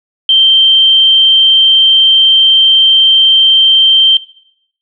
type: tone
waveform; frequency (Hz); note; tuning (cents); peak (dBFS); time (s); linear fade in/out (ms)
sine; 3136; G7; 0; -4; 0.29-4.17; 2
effects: noise-tail reverb RT60 0.7 s tail -17 dB re dry